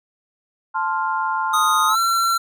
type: chord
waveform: sine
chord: F major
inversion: first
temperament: equal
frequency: 880 / 1046.5 / 1396.9 Hz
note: A5 / C6 / F6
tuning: 0 / 0 / 0 cents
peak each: -23 / -23 / -25 dBFS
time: 0.74-1.96 s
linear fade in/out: 20 ms
type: tone with pitch glide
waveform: square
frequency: 1244.5 to 1357.1 Hz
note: D#6 to E6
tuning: 0 to +50 cents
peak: -17 dBFS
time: 1.53-2.38 s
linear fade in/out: 10 ms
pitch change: +150 cents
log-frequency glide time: 1.87-1.98 s
effects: none